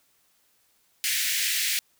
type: high-pass noise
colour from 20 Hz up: pink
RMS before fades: -26 dBFS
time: 1.04-1.79 s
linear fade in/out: 0 ms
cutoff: 1800 Hz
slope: 48 dB/octave
effects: white hiss -66 dBFS RMS until 1.99 s